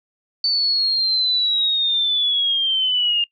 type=linear sweep; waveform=sine; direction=down; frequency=4536 to 2810 Hz; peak=-16 dBFS; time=0.44-3.24 s; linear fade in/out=2 ms; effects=noise-tail reverb RT60 0.1 s tail -23 dB re dry